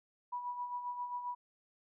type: tone with tremolo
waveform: sine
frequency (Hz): 978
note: B5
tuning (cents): -17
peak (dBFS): -35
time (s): 0.32-1.35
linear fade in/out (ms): 10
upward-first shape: sine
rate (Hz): 7.5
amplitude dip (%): 55
effects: none